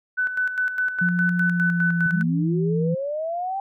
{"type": "tone with tremolo", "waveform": "sine", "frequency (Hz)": 1500, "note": "F#6", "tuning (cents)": 23, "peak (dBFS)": -19, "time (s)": [0.17, 2.23], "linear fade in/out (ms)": 20, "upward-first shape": "square", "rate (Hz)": 4.9, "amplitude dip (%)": 60}
{"type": "tone with pitch glide", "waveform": "sine", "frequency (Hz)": [176.8, 165.92], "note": ["F3", "E3"], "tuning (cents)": [22, 12], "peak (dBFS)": -20, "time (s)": [1.01, 2.95], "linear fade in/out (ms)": 10, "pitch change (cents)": -110, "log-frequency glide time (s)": [1.4, 2.4]}
{"type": "linear sweep", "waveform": "sine", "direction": "up", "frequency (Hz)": [154, 792], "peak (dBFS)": -24, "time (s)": [2.06, 3.6], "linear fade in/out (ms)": 2}
{"effects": []}